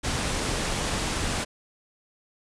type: low-pass noise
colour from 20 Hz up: pink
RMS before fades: -28 dBFS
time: 0.03-1.45 s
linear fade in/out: 20 ms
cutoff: 9800 Hz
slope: 48 dB/octave
effects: none